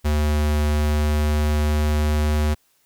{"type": "tone with pitch glide", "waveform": "square", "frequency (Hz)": [74.9, 75.42], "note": ["D2", "D2"], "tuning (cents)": [35, 47], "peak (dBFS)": -18, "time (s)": [0.04, 2.55], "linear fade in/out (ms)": 20, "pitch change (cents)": 12, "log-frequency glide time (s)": [0.92, 2.25], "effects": ["white hiss -63 dBFS RMS until 2.85 s"]}